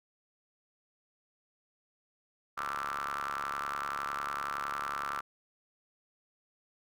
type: ring-modulated tone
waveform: sawtooth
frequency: 70.8 Hz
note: C#2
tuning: 37 cents sharp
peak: -27 dBFS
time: 2.57-5.21 s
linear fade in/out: 10 ms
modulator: 1260 Hz
effects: none